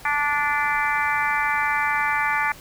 harmonic tone, 292 Hz, D4, 10 cents flat, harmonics 3 / 4 / 5 / 6 / 7 / 8, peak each -25 / -27 / -28 / -26 / -27 / -29 dBFS, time 0.05-2.52 s, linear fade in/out 2 ms, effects pink hiss -44 dBFS RMS until 2.6 s

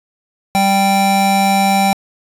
square tone pair together, 196 / 784 Hz, G3 / G5, 0 / 0 cents, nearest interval 2 octaves, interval 2400 cents, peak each -16 / -13 dBFS, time 0.55-1.93 s, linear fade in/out 0 ms, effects resampled to 32000 Hz

